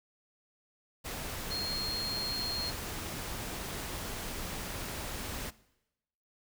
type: tone in noise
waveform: sine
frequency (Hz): 4244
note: C8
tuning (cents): +24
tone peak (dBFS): -34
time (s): 1.5-2.71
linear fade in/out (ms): 20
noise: pink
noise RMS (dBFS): -39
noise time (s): 1.04-5.51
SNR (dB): +2
effects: noise-tail reverb RT60 0.9 s tail -20 dB re dry